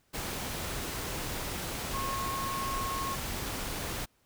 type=tone in noise; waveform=sine; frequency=1086 Hz; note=C#6; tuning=36 cents flat; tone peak=-33 dBFS; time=1.93-3.16 s; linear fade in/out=20 ms; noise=pink; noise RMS=-36 dBFS; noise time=0.13-4.06 s; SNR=0 dB; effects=pink hiss -70 dBFS RMS until 4.25 s